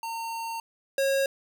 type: tone pair in turn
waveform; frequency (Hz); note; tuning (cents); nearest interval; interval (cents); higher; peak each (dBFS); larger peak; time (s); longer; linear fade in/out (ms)
square; 913 / 544.8; A#5 / C#5; -36 / -30; major sixth; 894; first; -32 / -23; second; 0.03-0.6 / 0.98-1.26; first; 2
effects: none